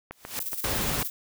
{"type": "click train", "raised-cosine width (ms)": 0.5, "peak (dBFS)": -21, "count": 5, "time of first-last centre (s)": [0.11, 0.673], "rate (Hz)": 7.1}
{"type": "noise with exponential growth", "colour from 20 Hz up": "white", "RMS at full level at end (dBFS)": -29, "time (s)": [0.12, 0.39], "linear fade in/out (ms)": 0, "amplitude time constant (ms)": 58}
{"type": "noise with tremolo", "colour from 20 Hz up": "violet", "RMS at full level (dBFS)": -31, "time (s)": [0.4, 1.1], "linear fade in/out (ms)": 2, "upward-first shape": "square", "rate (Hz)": 17, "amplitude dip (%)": 55}
{"type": "noise", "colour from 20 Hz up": "pink", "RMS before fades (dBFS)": -29, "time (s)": [0.64, 1.03], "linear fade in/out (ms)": 2}
{"effects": []}